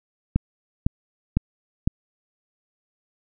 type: click train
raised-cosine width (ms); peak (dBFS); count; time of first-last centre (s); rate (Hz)
5; -6; 4; 0.36-1.875; 1.98
effects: none